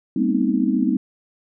sine tone cluster, 198.2 / 229.5 / 250.3 / 265.4 / 313.2 Hz, G3 / A#3 / B3 / C4 / D#4, +19 / -27 / +23 / +25 / +11 cents, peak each -23 dBFS, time 0.16-0.97 s, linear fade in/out 5 ms, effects none

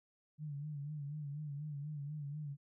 sine tone with vibrato, 146.9 Hz, D3, 1 cent sharp, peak -40 dBFS, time 0.38-2.57 s, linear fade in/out 50 ms, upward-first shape sine, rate 4.1 Hz, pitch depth 74 cents each way, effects none

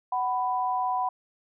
sine tone pair together, 747.4 / 993 Hz, F#5 / B5, +17 / +9 cents, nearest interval perfect fourth, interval 492 cents, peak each -27 dBFS, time 0.12-1.09 s, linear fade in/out 5 ms, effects none

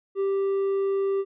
sine tone with hard clipping, 392 Hz, G4, in tune, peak -23 dBFS, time 0.15-1.25 s, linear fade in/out 50 ms, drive 3 dB, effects resampled to 8000 Hz

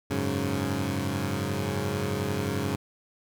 15% pulse chord, F# suspended second, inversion none, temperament equal, 92.5 / 103.83 / 138.59 Hz, F#2 / G#2 / C#3, 0 / 0 / 0 cents, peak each -25 dBFS, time 0.1-2.76 s, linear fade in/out 10 ms, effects none

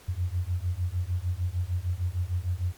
sine beating tone pair, 86.1 / 92.7 Hz, F2 / F#2, -24 / +4 cents, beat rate 6.6 Hz, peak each -29 dBFS, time 0.08-2.73 s, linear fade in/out 10 ms, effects pink hiss -53 dBFS RMS until 2.77 s + MP3 96 kbps

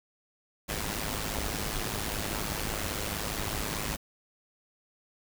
pink noise with amplitude modulation, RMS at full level -30 dBFS, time 0.68-3.97 s, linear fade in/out 20 ms, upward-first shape sine, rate 105 Hz, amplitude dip 70%, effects none

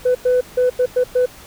sine tone bursts at uneven times, 500 Hz, B4, 21 cents sharp, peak -10 dBFS, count 6, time 0.05-0.15 / 0.25-0.41 / 0.57-0.7 / 0.79-0.86 / 0.96-1.04 / 1.15-1.26 s, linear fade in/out 10 ms, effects tanh soft clip ceiling -10 dBFS + pink hiss -41 dBFS RMS until 1.46 s

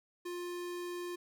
square tone, 352.4 Hz, F4, 16 cents sharp, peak -39 dBFS, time 0.25-1.16 s, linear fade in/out 10 ms, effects none

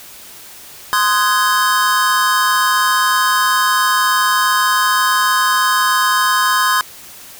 square chord, Ab dominant seventh, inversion first, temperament just, 1038.3 / 1245.9 / 1495.1 / 1661.2 Hz, C6 / Eb6 / Gb6 / Ab6, -14 / +2 / +18 / 0 cents, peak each -16 / -19 / -22 / -19 dBFS, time 0.93-6.81 s, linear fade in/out 0 ms, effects white hiss -37 dBFS RMS until 7.39 s

